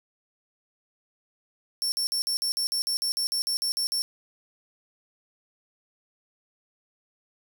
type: tone bursts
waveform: sawtooth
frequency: 5430 Hz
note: F8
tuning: 50 cents flat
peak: -22 dBFS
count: 15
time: 1.82-4.02 s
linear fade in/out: 0 ms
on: 100 ms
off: 50 ms
effects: none